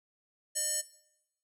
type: tone with band-pass filter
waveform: square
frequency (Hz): 605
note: D#5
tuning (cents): -49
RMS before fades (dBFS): -32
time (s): 0.55-0.82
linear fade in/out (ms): 20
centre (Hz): 8300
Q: 5.3
effects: noise-tail reverb RT60 0.8 s tail -17 dB re dry